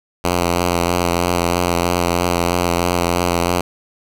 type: tone with vibrato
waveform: 5% pulse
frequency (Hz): 87.3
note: F2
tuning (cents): 0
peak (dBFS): -4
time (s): 0.24-3.61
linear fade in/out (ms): 5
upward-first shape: sine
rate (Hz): 3.1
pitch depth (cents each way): 25
effects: none